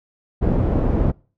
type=low-pass noise; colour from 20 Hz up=pink; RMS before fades=-18 dBFS; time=0.41-1.12 s; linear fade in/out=20 ms; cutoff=490 Hz; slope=12 dB/octave; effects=noise-tail reverb RT60 0.4 s tail -25 dB re dry